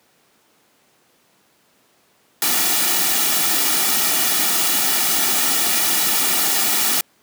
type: noise with comb filter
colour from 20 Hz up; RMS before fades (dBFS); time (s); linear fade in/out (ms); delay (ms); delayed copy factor
white; -18; 2.42-7.01; 2; 1.9; -0.6
effects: pink hiss -58 dBFS RMS until 7.22 s + high-pass 200 Hz 12 dB/octave